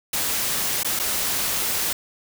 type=noise with dropouts; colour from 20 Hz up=white; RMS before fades=-24 dBFS; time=0.13-1.93 s; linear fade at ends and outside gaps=5 ms; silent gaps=0.833-0.846 / 0.992-0.996 s; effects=none